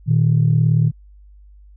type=tone pair together; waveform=sine; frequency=117.3 / 155.32 Hz; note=A#2 / D#3; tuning=+11 / -3 cents; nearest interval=perfect fourth; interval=486 cents; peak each=-14 / -14 dBFS; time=0.06-0.92 s; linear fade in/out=50 ms; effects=tanh soft clip ceiling -5 dBFS + added 50 Hz sine -42 dBFS peak until 1.76 s